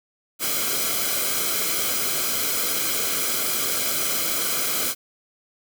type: noise with comb filter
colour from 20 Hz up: white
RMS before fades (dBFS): -24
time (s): 0.39-4.95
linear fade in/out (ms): 50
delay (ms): 1.1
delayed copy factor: -0.7
effects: none